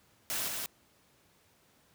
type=noise with echo; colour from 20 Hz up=white; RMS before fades=-34 dBFS; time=0.3-0.48 s; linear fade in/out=0 ms; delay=180 ms; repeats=1; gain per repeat=-3 dB; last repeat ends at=0.66 s; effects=pink hiss -66 dBFS RMS until 1.94 s + high-pass 80 Hz 12 dB/octave